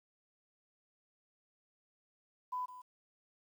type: tone with echo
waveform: sine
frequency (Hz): 1000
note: B5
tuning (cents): +21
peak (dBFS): -35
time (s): 2.52-2.66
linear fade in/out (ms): 10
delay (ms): 160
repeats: 1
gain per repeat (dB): -13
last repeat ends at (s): 2.82
effects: 11-bit